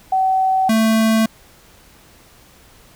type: tone pair in turn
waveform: sine / square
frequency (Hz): 759 / 221.9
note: F#5 / A3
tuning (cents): +44 / +15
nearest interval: octave + major sixth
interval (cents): 2129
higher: first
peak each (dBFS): -13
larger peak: neither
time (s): 0.12-0.69 / 0.69-1.26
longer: neither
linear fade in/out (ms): 5
effects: pink hiss -48 dBFS RMS until 2.95 s